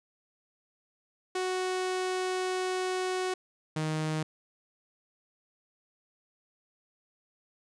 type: tone pair in turn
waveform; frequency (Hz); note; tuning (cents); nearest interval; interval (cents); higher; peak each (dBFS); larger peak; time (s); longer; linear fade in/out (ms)
sawtooth; 370 / 156.01; F#4 / D#3; 0 / +5; octave + minor third; 1495; first; -25; neither; 1.35-3.34 / 3.76-4.23; first; 5
effects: resampled to 22050 Hz